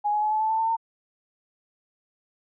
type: tone with pitch steps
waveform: sine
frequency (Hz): 830.6 / 841.2 / 852 / 862.9 / 873.9 / 885.1 / 896.4 / 907.9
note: G#5 / G#5 / G#5 / A5 / A5 / A5 / A5 / A#5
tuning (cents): 0 / +22 / +44 / -34 / -12 / +10 / +32 / -46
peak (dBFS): -21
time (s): 0.04-0.768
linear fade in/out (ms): 20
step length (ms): 91
effects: none